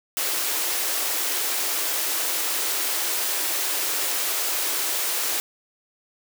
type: high-pass noise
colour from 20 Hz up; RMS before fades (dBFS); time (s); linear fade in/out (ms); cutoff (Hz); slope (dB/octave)
white; -25; 0.17-5.4; 0; 290; 96
effects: none